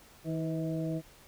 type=harmonic tone with a mistuned harmonic; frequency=160.4 Hz; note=E3; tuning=47 cents flat; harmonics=1 / 2 / 3 / 4; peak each=-33 / -35 / -42 / -40 dBFS; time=0.24-1.02 s; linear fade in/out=50 ms; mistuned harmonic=3; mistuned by=+54 cents; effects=pink hiss -57 dBFS RMS until 1.27 s